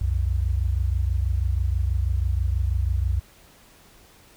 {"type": "tone pair together", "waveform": "sine", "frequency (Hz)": [63.22, 89.4], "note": ["B1", "F2"], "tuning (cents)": [41, 41], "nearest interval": "tritone", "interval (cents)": 600, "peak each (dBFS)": [-22, -24], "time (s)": [0.01, 3.2], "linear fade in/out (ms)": 5, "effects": ["pink hiss -53 dBFS RMS until 4.36 s"]}